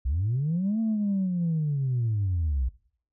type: linear two-way sweep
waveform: sine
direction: up then down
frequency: 58.27 to 226.8 to 58.27 Hz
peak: -22 dBFS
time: 0.05-2.69 s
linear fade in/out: 10 ms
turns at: 0.8 s
effects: noise-tail reverb RT60 0.5 s tail -19 dB re dry + tanh soft clip ceiling -20 dBFS